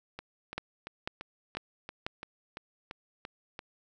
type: two click trains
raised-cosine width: 0.3 ms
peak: -24 / -17 dBFS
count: 11 / 4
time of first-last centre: 0.19-3.591 / 0.58-2.065 s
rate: 2.94 / 2.02 Hz
effects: none